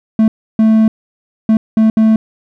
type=tone bursts at uneven times; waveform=triangle; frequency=220.2 Hz; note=A3; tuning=2 cents sharp; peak=-4 dBFS; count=5; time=0.19-0.28 / 0.59-0.88 / 1.49-1.57 / 1.77-1.9 / 1.97-2.16 s; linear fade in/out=2 ms; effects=none